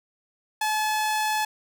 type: tone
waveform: sawtooth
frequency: 859 Hz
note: A5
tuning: 42 cents flat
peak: -19 dBFS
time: 0.61-1.45 s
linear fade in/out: 5 ms
effects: none